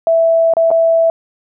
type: tone with dropouts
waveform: sine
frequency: 659.3 Hz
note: E5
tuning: in tune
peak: -8 dBFS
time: 0.07-1.1 s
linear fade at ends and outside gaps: 1 ms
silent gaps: 0.537-0.568 / 0.705-0.713 s
effects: none